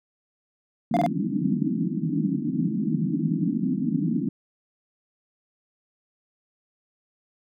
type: band-pass noise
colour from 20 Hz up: pink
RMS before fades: -25 dBFS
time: 0.91-4.29 s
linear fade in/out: 5 ms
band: 150 to 320 Hz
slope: 96 dB/octave
type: tone bursts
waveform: triangle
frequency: 698 Hz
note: F5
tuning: 1 cent flat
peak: -17 dBFS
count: 3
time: 0.94-1.063 s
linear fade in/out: 0 ms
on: 27 ms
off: 21 ms
effects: none